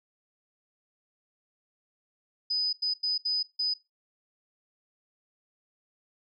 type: tone bursts at uneven times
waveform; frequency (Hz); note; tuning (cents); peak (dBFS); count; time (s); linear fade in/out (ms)
sine; 4994; D#8; +6; -25; 5; 2.5-2.73 / 2.82-2.94 / 3.03-3.18 / 3.25-3.43 / 3.59-3.74; 10
effects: noise-tail reverb RT60 0.2 s tail -18 dB re dry